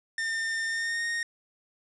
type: tone with pitch glide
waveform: 45% pulse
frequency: 1808 to 1854.5 Hz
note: A6 to A#6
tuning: +47 to -9 cents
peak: -28 dBFS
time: 0.18-1.23 s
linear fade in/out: 2 ms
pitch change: +44 cents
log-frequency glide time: 0.66-1.05 s
effects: resampled to 22050 Hz + 9-bit